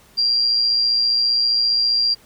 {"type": "tone with amplitude modulation", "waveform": "sine", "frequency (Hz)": 4757, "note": "D8", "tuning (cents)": 21, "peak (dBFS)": -13, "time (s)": [0.17, 2.15], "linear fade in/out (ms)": 20, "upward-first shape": "sine", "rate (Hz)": 115, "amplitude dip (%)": 40, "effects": ["pink hiss -51 dBFS RMS until 2.25 s"]}